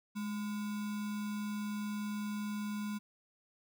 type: tone with sample-and-hold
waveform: sine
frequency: 209 Hz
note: G#3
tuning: 11 cents sharp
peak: -35 dBFS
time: 0.15-2.99 s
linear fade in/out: 20 ms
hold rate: 1225 Hz
effects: none